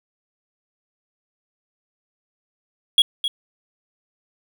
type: tone with echo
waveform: triangle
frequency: 3322 Hz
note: G#7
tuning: in tune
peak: -8 dBFS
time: 2.98-3.02 s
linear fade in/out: 2 ms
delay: 260 ms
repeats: 1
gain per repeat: -10 dB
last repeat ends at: 3.28 s
effects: 8-bit